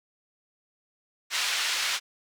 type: band-pass noise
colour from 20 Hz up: pink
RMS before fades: -28 dBFS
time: 1.3-2 s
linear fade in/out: 50 ms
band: 1900 to 5800 Hz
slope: 12 dB/octave
effects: none